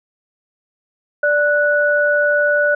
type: tone pair together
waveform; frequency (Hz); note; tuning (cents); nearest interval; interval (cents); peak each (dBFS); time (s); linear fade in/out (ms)
sine; 587 / 1475.1; D5 / F#6; -1 / -6; octave + major third; 1595; -15; 1.23-2.75; 5
effects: none